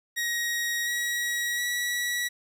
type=tone with pitch steps; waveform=sawtooth; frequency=1889 / 1912.1 / 1935.4 Hz; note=A#6 / A#6 / B6; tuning=+22 / +43 / -36 cents; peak=-23 dBFS; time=0.16-2.29 s; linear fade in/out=20 ms; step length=710 ms; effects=10-bit